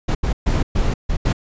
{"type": "noise bursts at uneven times", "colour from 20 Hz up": "brown", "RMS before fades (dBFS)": -17, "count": 6, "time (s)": [[0.08, 0.15], [0.23, 0.33], [0.46, 0.63], [0.75, 0.94], [1.09, 1.17], [1.25, 1.33]], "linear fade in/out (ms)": 10, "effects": ["resampled to 16000 Hz"]}